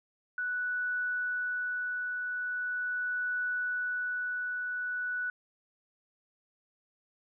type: tone with tremolo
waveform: sine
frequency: 1480 Hz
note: F#6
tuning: in tune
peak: -29 dBFS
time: 0.38-5.3 s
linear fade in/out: 2 ms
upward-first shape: triangle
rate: 0.41 Hz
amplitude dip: 30%
effects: none